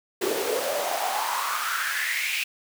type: noise with high-pass filter sweep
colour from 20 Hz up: pink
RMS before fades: -27 dBFS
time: 0.21-2.44 s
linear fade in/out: 10 ms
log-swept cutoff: 360 to 2600 Hz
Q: 5.8
effects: none